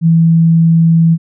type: tone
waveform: sine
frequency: 164.81 Hz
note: E3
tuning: in tune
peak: -5 dBFS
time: 0.01-1.18 s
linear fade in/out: 50 ms
effects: none